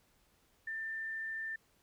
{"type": "tone", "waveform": "sine", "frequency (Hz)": 1787, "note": "A6", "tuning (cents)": 26, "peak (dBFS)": -37, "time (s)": [0.67, 1.56], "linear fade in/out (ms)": 5, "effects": ["pink hiss -71 dBFS RMS until 1.82 s"]}